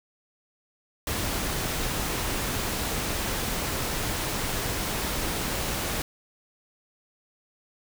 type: noise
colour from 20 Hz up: pink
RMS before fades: -29 dBFS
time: 1.07-6.02 s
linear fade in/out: 2 ms
effects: none

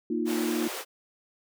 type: chord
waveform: sine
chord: Bb suspended fourth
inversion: none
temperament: just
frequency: 233.1 / 310.8 / 349.6 Hz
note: Bb3 / Eb4 / F4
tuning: 0 / -2 / +2 cents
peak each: -30 dBFS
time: 0.1-0.68 s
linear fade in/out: 5 ms
type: high-pass noise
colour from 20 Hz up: pink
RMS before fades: -36 dBFS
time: 0.25-0.85 s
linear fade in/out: 50 ms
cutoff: 360 Hz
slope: 48 dB/octave
effects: none

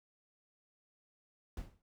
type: noise with exponential decay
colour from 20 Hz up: brown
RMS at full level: -39 dBFS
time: 1.57-1.82 s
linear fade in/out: 2 ms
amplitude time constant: 54 ms
effects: none

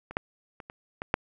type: clicks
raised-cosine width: 0.5 ms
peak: -25 / -11 / -27 / -26 / -18 / -7 dBFS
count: 6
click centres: 0.11 / 0.169 / 0.602 / 0.699 / 1.019 / 1.141 s
effects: none

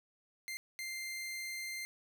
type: tone bursts at uneven times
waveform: sawtooth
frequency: 2093 Hz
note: C7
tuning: in tune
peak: -36 dBFS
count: 2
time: 0.48-0.57 / 0.79-1.85 s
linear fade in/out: 0 ms
effects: none

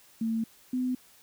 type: tone pair in turn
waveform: sine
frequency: 225 / 253.2 Hz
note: A3 / B3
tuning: +39 / +43 cents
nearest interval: major second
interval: 204 cents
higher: second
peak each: -26 dBFS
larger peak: neither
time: 0.21-0.44 / 0.73-0.95 s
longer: first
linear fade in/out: 5 ms
effects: white hiss -58 dBFS RMS until 1.22 s

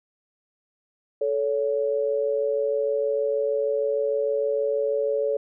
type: tone pair together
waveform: sine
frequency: 436.6 / 563 Hz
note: A4 / C#5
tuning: -13 / +27 cents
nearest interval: major third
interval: 440 cents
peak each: -24 dBFS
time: 1.21-5.37 s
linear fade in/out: 5 ms
effects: none

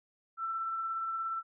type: tone with tremolo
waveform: sine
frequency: 1336 Hz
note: E6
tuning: 23 cents sharp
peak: -31 dBFS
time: 0.37-1.43 s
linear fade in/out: 50 ms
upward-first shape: triangle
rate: 17 Hz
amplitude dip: 30%
effects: none

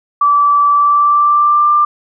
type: tone with pitch glide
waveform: sine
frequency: 1158 to 1188.5 Hz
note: D6 to D6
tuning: -25 to +20 cents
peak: -7 dBFS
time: 0.21-1.85 s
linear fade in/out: 5 ms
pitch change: +45 cents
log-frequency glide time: 0.71-1.72 s
effects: none

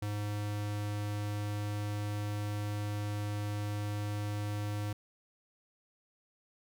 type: tone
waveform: square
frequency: 103.83 Hz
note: G#2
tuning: in tune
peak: -34 dBFS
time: 0.02-4.93 s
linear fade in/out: 5 ms
effects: none

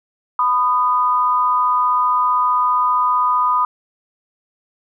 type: tone pair together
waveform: sine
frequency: 997.7 / 1233 Hz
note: B5 / D#6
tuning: +17 / -16 cents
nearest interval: major third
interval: 367 cents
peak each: -16 dBFS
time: 0.39-3.65 s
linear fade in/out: 2 ms
effects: none

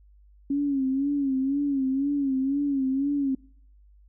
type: tone with vibrato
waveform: sine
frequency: 274.8 Hz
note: C#4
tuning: 15 cents flat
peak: -22 dBFS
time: 0.5-3.35 s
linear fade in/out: 5 ms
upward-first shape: sine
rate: 2 Hz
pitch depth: 81 cents each way
effects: noise-tail reverb RT60 0.6 s tail -25 dB re dry + added 50 Hz sine -52 dBFS peak until 4.08 s

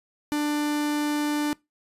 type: tone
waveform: 45% pulse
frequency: 296.2 Hz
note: D4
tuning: 15 cents sharp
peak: -23 dBFS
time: 0.32-1.53 s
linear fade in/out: 0 ms
effects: noise-tail reverb RT60 0.2 s tail -23 dB re dry + resampled to 32000 Hz

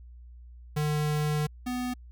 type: tone pair in turn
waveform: square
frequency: 150.4 / 248.8 Hz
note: D3 / B3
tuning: +42 / +13 cents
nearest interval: major sixth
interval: 871 cents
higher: second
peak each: -26 / -30 dBFS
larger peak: first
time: 0.76-1.47 / 1.66-1.94 s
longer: first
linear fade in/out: 10 ms
effects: added 60 Hz sine -45 dBFS peak until 2.11 s

